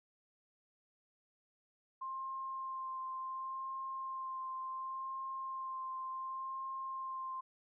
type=tone with vibrato; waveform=sine; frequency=1055 Hz; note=C6; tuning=14 cents sharp; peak=-39 dBFS; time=2.01-7.41 s; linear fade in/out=10 ms; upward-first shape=sine; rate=0.69 Hz; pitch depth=13 cents each way; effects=none